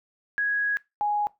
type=tone pair in turn; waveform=sine; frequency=1661.2 / 830.6 Hz; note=G#6 / G#5; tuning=0 / 0 cents; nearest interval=octave; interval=1200 cents; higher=first; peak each=-22 dBFS; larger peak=neither; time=0.38-0.77 / 1.01-1.27 s; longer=first; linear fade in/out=0 ms; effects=noise-tail reverb RT60 0.2 s tail -20 dB re dry